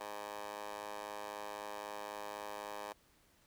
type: tone with high-pass filter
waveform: 15% pulse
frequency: 103.83 Hz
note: G#2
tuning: in tune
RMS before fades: -45 dBFS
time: 0-2.93 s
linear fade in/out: 10 ms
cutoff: 680 Hz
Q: 7.2
effects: pink hiss -69 dBFS RMS until 3.46 s